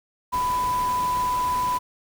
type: tone in noise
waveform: sine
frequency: 996 Hz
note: B5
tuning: 14 cents sharp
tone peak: -21 dBFS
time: 0.32-1.79 s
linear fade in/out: 20 ms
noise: pink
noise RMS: -35 dBFS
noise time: 0.32-1.79 s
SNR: +11 dB
effects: none